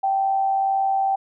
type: tone with amplitude modulation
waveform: sine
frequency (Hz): 778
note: G5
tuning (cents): -13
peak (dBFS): -16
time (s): 0.03-1.16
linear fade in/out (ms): 10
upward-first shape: sine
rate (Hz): 102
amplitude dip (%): 40
effects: none